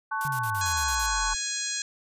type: chord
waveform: sine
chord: F# minor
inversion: first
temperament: equal with one note detuned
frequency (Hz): 880 / 1108.7 / 1500.6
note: A5 / C#6 / F#6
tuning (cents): 0 / 0 / +24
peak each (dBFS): -31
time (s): 0.11-1.34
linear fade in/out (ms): 10
type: noise bursts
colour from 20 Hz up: blue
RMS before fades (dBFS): -37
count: 8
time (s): 0.21-1.061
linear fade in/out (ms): 0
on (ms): 67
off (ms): 45
type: exponential sweep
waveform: sine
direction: down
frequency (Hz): 146.83 to 38.51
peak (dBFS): -32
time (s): 0.25-1.35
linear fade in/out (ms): 0
type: harmonic tone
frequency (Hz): 830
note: G#5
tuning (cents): -1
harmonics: 2 / 3 / 4 / 5 / 6 / 7 / 8 / 9 / 10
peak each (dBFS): -37 / -40 / -39 / -35 / -42 / -39 / -33 / -36 / -44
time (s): 0.61-1.82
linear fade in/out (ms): 2
effects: resampled to 32000 Hz